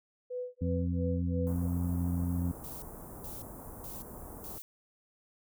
sine tone with tremolo, 497.5 Hz, B4, 13 cents sharp, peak -33 dBFS, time 0.3-1.67 s, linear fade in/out 10 ms, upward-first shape sine, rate 2.9 Hz, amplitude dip 100%
harmonic tone, 87.31 Hz, F2, in tune, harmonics 1 / 2 / 3, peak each -31 / -34 / -36 dBFS, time 0.61-2.52 s, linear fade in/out 10 ms
pink band-stop noise, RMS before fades -46 dBFS, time 1.47-4.58 s, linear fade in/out 0 ms, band 1100 to 10000 Hz, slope 24 dB/octave
violet noise bursts, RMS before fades -45 dBFS, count 4, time 2.64-4.62 s, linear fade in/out 0 ms, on 180 ms, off 420 ms
effects none

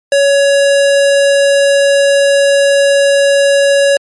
square tone, 560 Hz, C#5, 18 cents sharp, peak -7 dBFS, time 0.12-3.97 s, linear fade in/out 2 ms, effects MP3 48 kbps

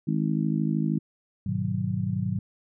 harmonic tone, 53 Hz, G#1, 36 cents sharp, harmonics 3 / 4 / 5 / 6, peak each -26 / -27 / -31 / -32 dBFS, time 0.07-0.99 s, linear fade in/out 10 ms
sine chord, G# minor seventh, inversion none, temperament just, 103.83 / 124.59 / 155.74 / 186.89 Hz, G#2 / B2 / D#3 / F#3, 0 / +16 / +2 / +18 cents, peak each -30 / -31 / -32 / -29 dBFS, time 1.46-2.39 s, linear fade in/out 5 ms
effects none

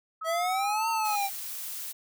sine tone, 1284 Hz, E6, 46 cents flat, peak -33 dBFS, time 0.21-1.16 s, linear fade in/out 10 ms
square exponential two-way sweep, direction up then down, 643 to 916 to 776 Hz, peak -27 dBFS, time 0.24-1.3 s, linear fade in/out 50 ms, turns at 0.89 s
blue noise, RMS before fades -37 dBFS, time 1.04-1.93 s, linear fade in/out 20 ms
effects none

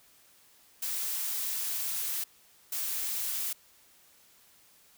blue noise bursts at uneven times, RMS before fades -33 dBFS, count 2, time 0.82-2.24 / 2.72-3.53 s, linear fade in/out 5 ms, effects white hiss -61 dBFS RMS until 4.97 s

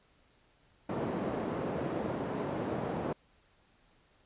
white band-pass noise, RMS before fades -35 dBFS, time 0.89-3.13 s, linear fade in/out 5 ms, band 130 to 520 Hz, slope 12 dB/octave, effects pink hiss -67 dBFS RMS until 4.25 s + resampled to 8000 Hz

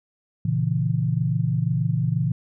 sine chord, A# diminished, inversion none, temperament equal, 116.54 / 138.59 / 164.81 Hz, A#2 / C#3 / E3, 0 / 0 / 0 cents, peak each -24 dBFS, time 0.45-2.32 s, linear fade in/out 5 ms, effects none

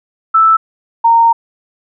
sine tone pair in turn, 1318.5 / 922.9 Hz, E6 / A#5, 0 / -18 cents, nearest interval tritone, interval 618 cents, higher first, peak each -5 dBFS, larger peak neither, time 0.34-0.57 / 1.04-1.33 s, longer second, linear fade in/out 10 ms, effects none

